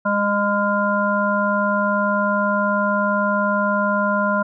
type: harmonic tone with a mistuned harmonic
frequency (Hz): 204.4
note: G#3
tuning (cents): -27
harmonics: 1 / 3 / 5 / 7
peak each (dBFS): -22 / -22 / -22 / -22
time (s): 0.05-4.43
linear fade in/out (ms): 10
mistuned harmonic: 7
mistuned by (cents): -32
effects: none